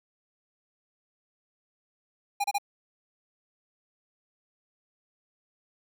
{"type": "tone bursts", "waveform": "square", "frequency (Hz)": 811, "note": "G#5", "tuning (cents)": -41, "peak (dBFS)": -25, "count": 3, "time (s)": [2.4, 2.584], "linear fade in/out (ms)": 10, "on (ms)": 42, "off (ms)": 29, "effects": []}